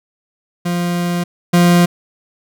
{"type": "tone pair in turn", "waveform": "40% pulse", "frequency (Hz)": [174.61, 174.61], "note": ["F3", "F3"], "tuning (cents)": [0, 0], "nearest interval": "unison", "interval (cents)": 0, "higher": "neither", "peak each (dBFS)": [-15, -7], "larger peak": "second", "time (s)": [[0.65, 1.24], [1.53, 1.86]], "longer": "first", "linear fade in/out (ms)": 10, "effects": []}